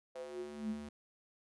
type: tone with high-pass filter sweep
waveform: square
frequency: 73.42 Hz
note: D2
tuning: in tune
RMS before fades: -43 dBFS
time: 0.15-0.89 s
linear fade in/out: 5 ms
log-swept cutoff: 560 to 150 Hz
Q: 8.5
effects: resampled to 24000 Hz